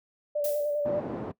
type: tone with vibrato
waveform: sine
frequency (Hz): 587.3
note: D5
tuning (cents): 0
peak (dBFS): -25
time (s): 0.35-1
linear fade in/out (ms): 10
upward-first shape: square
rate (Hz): 10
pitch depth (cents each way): 21
type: noise with exponential decay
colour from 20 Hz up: violet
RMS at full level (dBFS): -32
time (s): 0.44-0.87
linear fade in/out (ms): 5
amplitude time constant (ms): 93
type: band-pass noise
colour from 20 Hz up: pink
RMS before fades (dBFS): -35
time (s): 0.85-1.32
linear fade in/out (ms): 10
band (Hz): 190 to 580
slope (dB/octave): 12
effects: noise-tail reverb RT60 0.1 s tail -19 dB re dry